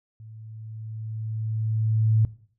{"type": "tone with level ramp", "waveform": "sine", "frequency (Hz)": 110, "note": "A2", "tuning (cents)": 0, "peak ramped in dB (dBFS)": [-41, -15], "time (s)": [0.2, 2.25], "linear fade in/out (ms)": 0, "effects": ["noise-tail reverb RT60 0.5 s tail -19 dB re dry"]}